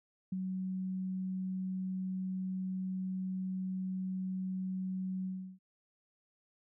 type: tone with ADSR envelope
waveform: sine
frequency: 187.1 Hz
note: F#3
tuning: 20 cents sharp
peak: -31 dBFS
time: 0.32-5.59 s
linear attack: 6 ms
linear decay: 18 ms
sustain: -3 dB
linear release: 340 ms
effects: none